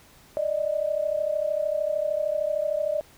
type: tone pair together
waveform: sine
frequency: 589.1 / 622.3 Hz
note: D5 / D#5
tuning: +5 / 0 cents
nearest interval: minor second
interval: 95 cents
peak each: -26 dBFS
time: 0.37-3.01 s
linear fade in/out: 0 ms
effects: pink hiss -54 dBFS RMS until 3.17 s